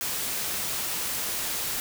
white noise, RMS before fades -30 dBFS, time 0.01-1.8 s, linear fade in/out 0 ms, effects none

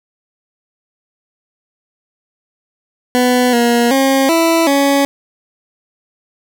20% pulse tone with pitch steps, 248.8 / 237.4 / 269.5 / 330.4 / 279.4 Hz, B3 / A#3 / C#4 / E4 / C#4, +13 / +32 / -49 / +4 / +14 cents, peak -5 dBFS, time 3.15-5.05 s, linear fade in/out 0 ms, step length 380 ms, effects none

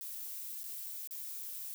violet noise with dropouts, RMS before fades -43 dBFS, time 0.01-1.74 s, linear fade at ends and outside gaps 0 ms, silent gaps 0.633-0.64 / 1.074-1.109 s, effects none

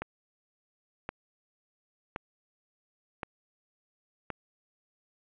click train, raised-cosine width 0.5 ms, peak -19 dBFS, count 5, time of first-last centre 0.02-4.303 s, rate 0.934 Hz, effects resampled to 8000 Hz + 10-bit

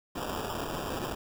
violet noise with sample-and-hold, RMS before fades -35 dBFS, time 0.15-1.15 s, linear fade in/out 10 ms, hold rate 2100 Hz, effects none

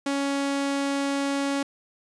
sawtooth tone, 278.7 Hz, C#4, 9 cents sharp, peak -20 dBFS, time 0.06-1.63 s, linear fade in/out 5 ms, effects resampled to 22050 Hz

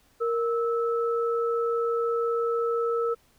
sine tone pair together, 466.2 / 1308 Hz, A#4 / E6, 0 / -14 cents, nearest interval octave + tritone, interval 1786 cents, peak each -24 / -30 dBFS, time 0.2-3.15 s, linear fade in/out 20 ms, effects pink hiss -63 dBFS RMS until 3.38 s

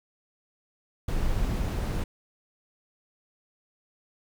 brown noise, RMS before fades -27 dBFS, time 1.08-2.04 s, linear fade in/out 5 ms, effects none

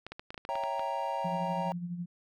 clicks, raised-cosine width 0.3 ms, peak -25 dBFS, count 10, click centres 0.066 / 0.12 / 0.195 / 0.305 / 0.344 / 0.378 / 0.451 / 0.555 / 0.637 / 0.795 s
triangle chord, C# diminished seventh, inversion none, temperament equal, 554.4 / 659.3 / 784 / 932.3 Hz, C#5 / E5 / G5 / Bb5, 0 / 0 / 0 / 0 cents, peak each -36 / -37 / -35 / -32 dBFS, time 0.49-1.72 s, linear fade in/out 0 ms
sine tone with tremolo, 174.61 Hz, F3, in tune, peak -32 dBFS, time 1.24-2.06 s, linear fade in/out 10 ms, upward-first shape sine, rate 12 Hz, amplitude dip 55%
effects none

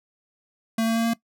square tone with pitch steps, 224.9 / 226.7 / 228.6 / 230.4 Hz, A3 / A#3 / A#3 / A#3, +38 / -48 / -34 / -20 cents, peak -21 dBFS, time 0.78-1.136 s, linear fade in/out 5 ms, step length 89 ms, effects noise-tail reverb RT60 0.1 s tail -19 dB re dry

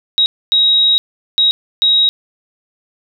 sine tone bursts at uneven times, 3807 Hz, A#7, 36 cents sharp, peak -8 dBFS, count 4, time 0.18-0.26 / 0.52-0.98 / 1.38-1.51 / 1.82-2.09 s, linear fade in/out 0 ms, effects none

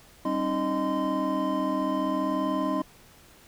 triangle tone cluster, 194.5 / 269.2 / 309.8 / 619 / 1031 Hz, G3 / C4 / D#4 / D#5 / C6, -13 / +49 / -7 / -9 / -26 cents, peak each -32 / -28 / -28 / -30 / -29 dBFS, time 0.25-2.82 s, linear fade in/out 5 ms, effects pink hiss -54 dBFS RMS until 3.47 s

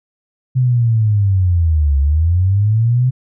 sine linear two-way sweep, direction down then up, 129.7 to 68.1 to 129.7 Hz, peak -10 dBFS, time 0.55-3.11 s, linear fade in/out 20 ms, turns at 1.99 s, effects none

